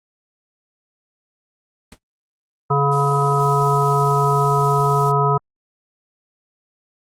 pink noise with exponential decay, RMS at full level -33 dBFS, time 1.92-1.99 s, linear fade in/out 2 ms, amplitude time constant 15 ms
harmonic tone, 141.1 Hz, C#3, 31 cents sharp, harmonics 1 / 3 / 5 / 7 / 9, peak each -18 / -21 / -24 / -20 / -20 dBFS, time 2.7-5.38 s, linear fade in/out 10 ms
violet noise, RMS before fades -31 dBFS, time 2.91-5.12 s, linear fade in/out 20 ms
effects low-pass 9000 Hz 12 dB/octave + Opus 24 kbps

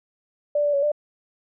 sine tone with pitch steps, 587 / 583 / 561 / 593 Hz, D5 / D5 / C#5 / D5, -1 / -13 / +21 / +17 cents, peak -18 dBFS, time 0.55-0.918 s, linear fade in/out 5 ms, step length 92 ms, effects none

